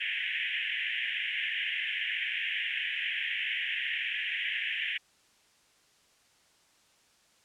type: band-pass noise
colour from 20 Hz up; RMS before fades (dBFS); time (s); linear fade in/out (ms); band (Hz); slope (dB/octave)
pink; -33; 0-4.98; 10; 1700 to 3200; 96
effects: white hiss -65 dBFS RMS until 7.44 s + low-pass 8000 Hz 12 dB/octave